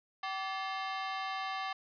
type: ring-modulated tone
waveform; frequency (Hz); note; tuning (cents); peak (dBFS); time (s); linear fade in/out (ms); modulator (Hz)
sawtooth; 963; B5; -44; -28; 0.23-1.73; 5; 195
effects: resampled to 11025 Hz